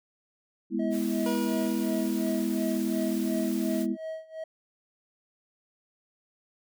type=chord; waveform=sine; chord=E major; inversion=first; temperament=equal; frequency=207.7 / 246.9 / 329.6 Hz; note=G#3 / B3 / E4; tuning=0 / 0 / 0 cents; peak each=-30 dBFS; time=0.7-3.97 s; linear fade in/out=50 ms
type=tone with tremolo; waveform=triangle; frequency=639 Hz; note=D#5; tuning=46 cents sharp; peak=-30 dBFS; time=0.79-4.44 s; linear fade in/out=5 ms; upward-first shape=sine; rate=2.8 Hz; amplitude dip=90%
type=noise; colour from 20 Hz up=white; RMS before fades=-43 dBFS; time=0.9-3.87 s; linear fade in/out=50 ms
type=tone with exponential decay; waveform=25% pulse; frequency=481.2 Hz; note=B4; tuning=45 cents flat; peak=-27 dBFS; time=1.26-3.24 s; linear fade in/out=2 ms; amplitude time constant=430 ms
effects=none